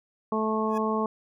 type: harmonic tone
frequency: 218.2 Hz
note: A3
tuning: 14 cents flat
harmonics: 1 / 2 / 3 / 4 / 5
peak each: -28 / -29 / -34 / -33 / -30 dBFS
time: 0.32-1.06 s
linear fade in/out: 2 ms
type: tone with exponential growth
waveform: 20% pulse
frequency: 839 Hz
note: G#5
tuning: 17 cents sharp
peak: -33 dBFS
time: 0.65-0.78 s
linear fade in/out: 5 ms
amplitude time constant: 27 ms
effects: none